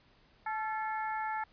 harmonic tone with a mistuned harmonic, 434.7 Hz, A4, 21 cents flat, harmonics 2 / 3 / 4 / 5, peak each -34 / -41 / -41 / -46 dBFS, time 0.46-1.44 s, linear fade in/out 5 ms, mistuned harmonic 3, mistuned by +65 cents, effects pink hiss -65 dBFS RMS until 1.52 s + resampled to 11025 Hz

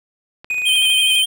clicks, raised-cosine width 0.3 ms, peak -22 dBFS, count 10, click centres 0.445 / 0.508 / 0.544 / 0.582 / 0.619 / 0.692 / 0.758 / 0.822 / 0.852 / 0.899 s
triangle tone with tremolo, 2489 Hz, D#7, in tune, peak -15 dBFS, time 0.5-1.22 s, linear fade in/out 2 ms, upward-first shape triangle, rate 15 Hz, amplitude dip 40%
square tone with vibrato, 3136 Hz, G7, in tune, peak -14 dBFS, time 0.65-1.26 s, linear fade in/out 20 ms, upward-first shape triangle, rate 12 Hz, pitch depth 42 cents each way
blue noise with exponential growth, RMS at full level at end -33 dBFS, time 0.96-1.16 s, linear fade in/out 1 ms, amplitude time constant 43 ms
effects none

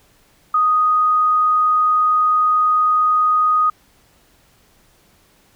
sine tone, 1244.5 Hz, D#6, in tune, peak -12 dBFS, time 0.54-3.7 s, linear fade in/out 5 ms, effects pink hiss -55 dBFS RMS until 5.55 s

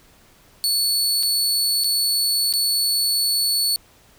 sawtooth tone with dropouts, 4435 Hz, C#8, in tune, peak -15 dBFS, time 0.64-3.76 s, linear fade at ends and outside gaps 0 ms, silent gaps 1.228-1.232 / 1.837-1.843 / 2.526-2.537 s, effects pink hiss -53 dBFS RMS until 4.18 s

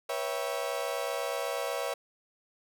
35% pulse chord, C# half-diminished seventh, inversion third, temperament equal with one note detuned, 486.2 / 554.4 / 659.3 / 784 Hz, B4 / C#5 / E5 / G5, -27 / 0 / 0 / 0 cents, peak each -35 / -33 / -35 / -39 dBFS, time 0.09-1.94 s, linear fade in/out 5 ms, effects none

